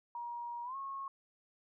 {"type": "tone with pitch glide", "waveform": "sine", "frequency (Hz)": [950, 1091.3], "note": ["A#5", "C#6"], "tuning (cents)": [33, -27], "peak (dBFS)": -39, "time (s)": [0.15, 1.08], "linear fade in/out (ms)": 2, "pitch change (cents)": 240, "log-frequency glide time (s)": [0.64, 0.76], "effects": []}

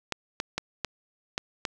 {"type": "clicks", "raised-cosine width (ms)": 0.2, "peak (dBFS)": -11, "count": 6, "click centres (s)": [0.123, 0.401, 0.58, 0.847, 1.379, 1.652], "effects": []}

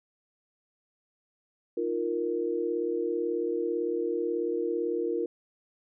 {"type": "chord", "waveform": "sine", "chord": "Eb suspended second", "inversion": "none", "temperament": "equal", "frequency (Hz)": [311.1, 349.2, 466.2], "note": ["Eb4", "F4", "Bb4"], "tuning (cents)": [0, 0, 0], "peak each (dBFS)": [-35, -30, -30], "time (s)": [1.77, 5.26], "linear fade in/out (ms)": 5, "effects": []}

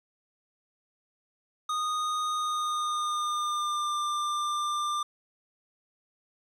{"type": "tone with pitch glide", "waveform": "square", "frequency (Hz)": [1237, 1191.4], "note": ["D#6", "D6"], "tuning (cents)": [-10, 24], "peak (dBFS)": -28, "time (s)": [1.69, 5.03], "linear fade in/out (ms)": 5, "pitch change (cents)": -66, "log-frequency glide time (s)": [2.34, 3.97], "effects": ["low-pass 8000 Hz 12 dB/octave", "10-bit"]}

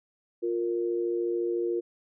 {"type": "tone pair together", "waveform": "sine", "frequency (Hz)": [351.4, 465.3], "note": ["F4", "A#4"], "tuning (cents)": [11, -3], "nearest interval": "perfect fourth", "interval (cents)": 486, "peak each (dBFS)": [-27, -31], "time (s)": [0.42, 1.81], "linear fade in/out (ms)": 20, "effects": []}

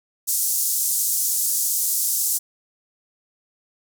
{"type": "band-pass noise", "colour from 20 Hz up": "white", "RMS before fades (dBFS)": -22, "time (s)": [0.27, 2.39], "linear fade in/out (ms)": 20, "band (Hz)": [6000, 15000], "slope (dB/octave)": 24, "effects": []}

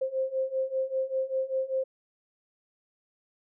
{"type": "beating tone pair", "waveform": "sine", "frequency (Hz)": [524, 529.1], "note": ["C5", "C5"], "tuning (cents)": [2, 19], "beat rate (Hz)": 5.1, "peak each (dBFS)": [-31, -29], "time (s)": [0.01, 1.84], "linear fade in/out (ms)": 10, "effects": []}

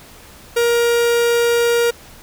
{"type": "tone", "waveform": "45% pulse", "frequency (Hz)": 471.7, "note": "A#4", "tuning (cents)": 20, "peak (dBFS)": -13, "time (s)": [0.56, 1.91], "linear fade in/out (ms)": 10, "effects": ["pink hiss -42 dBFS RMS until 2.22 s"]}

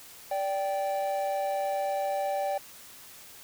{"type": "tone pair together", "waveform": "triangle", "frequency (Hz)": [581.2, 781], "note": ["D5", "G5"], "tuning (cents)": [-18, -7], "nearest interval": "perfect fourth", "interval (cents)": 511, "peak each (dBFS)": -28, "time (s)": [0.31, 2.58], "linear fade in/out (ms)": 5, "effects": ["white hiss -49 dBFS RMS until 3.43 s"]}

